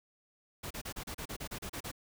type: noise bursts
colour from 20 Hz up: pink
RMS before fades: -41 dBFS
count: 12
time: 0.63-1.916 s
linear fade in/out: 10 ms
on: 76 ms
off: 34 ms
effects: none